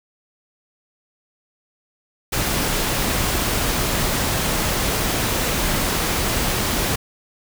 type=noise; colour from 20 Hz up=pink; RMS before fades=-21 dBFS; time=2.32-6.96 s; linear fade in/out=10 ms; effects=none